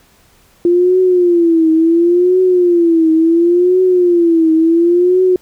sine tone with vibrato, 344.2 Hz, F4, 25 cents flat, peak -7 dBFS, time 0.65-5.36 s, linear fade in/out 2 ms, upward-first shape triangle, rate 0.71 Hz, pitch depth 140 cents each way, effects pink hiss -50 dBFS RMS until 5.41 s

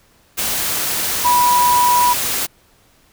sine tone in noise, 978 Hz, B5, 17 cents flat, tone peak -11 dBFS, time 1.24-2.14 s, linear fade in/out 20 ms, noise white, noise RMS -20 dBFS, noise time 0.37-2.47 s, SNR +6 dB, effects pink hiss -54 dBFS RMS until 3.12 s

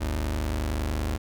sawtooth tone pair together, 50.75 / 76.1 Hz, G#1 / D#2, -39 / -38 cents, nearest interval perfect fifth, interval 701 cents, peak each -25 / -24 dBFS, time 0-1.18 s, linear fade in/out 20 ms, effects none

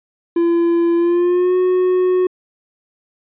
triangle tone with pitch glide, 339.8 to 366.3 Hz, F4 to F#4, -47 to -17 cents, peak -10 dBFS, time 0.36-2.27 s, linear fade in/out 5 ms, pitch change +130 cents, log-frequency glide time 0.96-1.56 s, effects resampled to 8000 Hz

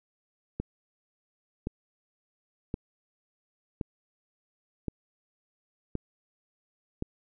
click train, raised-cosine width 3 ms, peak -18 dBFS, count 7, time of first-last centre 0.6-7.024 s, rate 0.934 Hz, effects none

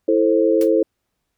sine chord, A minor, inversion second, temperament just, 330 / 440 / 528 Hz, E4 / A4 / C5, +2 / 0 / +16 cents, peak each -17 / -17 / -18 dBFS, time 0.08-0.83 s, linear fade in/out 5 ms
white noise with exponential decay, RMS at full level -30 dBFS, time 0.61-0.72 s, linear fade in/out 2 ms, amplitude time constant 22 ms
effects pink hiss -75 dBFS RMS until 1.37 s

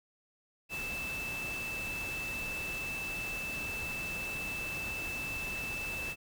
sine tone in noise, 2637 Hz, E7, in tune, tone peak -36 dBFS, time 0.69-6.16 s, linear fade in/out 50 ms, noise pink, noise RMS -43 dBFS, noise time 0.69-6.16 s, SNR +4 dB, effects none

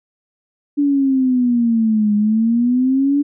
sine exponential two-way sweep, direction down then up, 290.8 to 206.4 to 290.8 Hz, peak -12 dBFS, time 0.77-3.23 s, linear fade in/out 20 ms, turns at 2.15 s, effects none

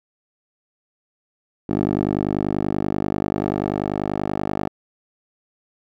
10% pulse tone with band-pass filter sweep, 50.3 Hz, G1, 45 cents sharp, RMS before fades -23 dBFS, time 1.69-4.69 s, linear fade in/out 5 ms, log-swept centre 330 to 540 Hz, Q 1.3, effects none

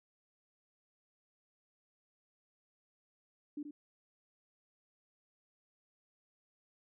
sine tone with echo, 294 Hz, D4, 2 cents sharp, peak -38 dBFS, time 3.57-3.63 s, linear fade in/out 5 ms, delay 80 ms, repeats 1, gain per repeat -6 dB, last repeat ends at 3.71 s, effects none

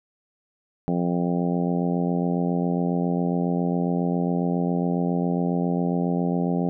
harmonic tone, 87.31 Hz, F2, in tune, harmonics 2 / 3 / 4 / 5 / 6 / 7 / 8 / 9, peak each -23 / -27 / -32 / -32 / -36 / -35 / -37 / -35 dBFS, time 0.88-6.69 s, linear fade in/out 0 ms, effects none

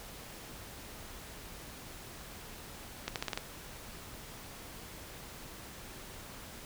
accelerating click train, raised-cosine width 0.2 ms, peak -16 dBFS, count 6, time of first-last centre 3.08-3.375 s, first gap 78 ms, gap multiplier 0.86, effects pink hiss -48 dBFS RMS until 6.65 s

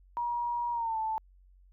sine tone with pitch glide, 954 to 879.9 Hz, A#5 to A5, +40 to 0 cents, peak -29 dBFS, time 0.17-1.18 s, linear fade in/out 0 ms, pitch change -140 cents, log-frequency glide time 0.72-0.98 s, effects added 46 Hz sine -56 dBFS peak until 1.72 s

